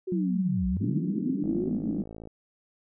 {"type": "linear two-way sweep", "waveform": "sine", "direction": "down then up", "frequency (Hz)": [383.4, 56.2, 383.4], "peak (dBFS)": -29, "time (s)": [0.07, 1.69], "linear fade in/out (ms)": 10, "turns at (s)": 0.67}
{"type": "tone with vibrato", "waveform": "sine", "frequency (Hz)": 185, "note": "F#3", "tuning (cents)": 0, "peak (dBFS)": -25, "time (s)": [0.12, 0.77], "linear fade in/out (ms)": 2, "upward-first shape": "triangle", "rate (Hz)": 12, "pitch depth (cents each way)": 12}
{"type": "band-pass noise", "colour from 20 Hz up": "pink", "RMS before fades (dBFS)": -30, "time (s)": [0.8, 2.04], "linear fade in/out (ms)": 20, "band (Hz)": [170, 320], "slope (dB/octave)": 48}
{"type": "click train", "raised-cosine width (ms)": 2, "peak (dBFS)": -29, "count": 47, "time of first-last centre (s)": [1.44, 2.273], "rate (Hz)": 55.2}
{"effects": []}